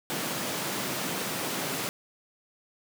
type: high-pass noise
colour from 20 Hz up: pink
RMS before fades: -32 dBFS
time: 0.1-1.89 s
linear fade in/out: 0 ms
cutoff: 150 Hz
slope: 24 dB/octave
effects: none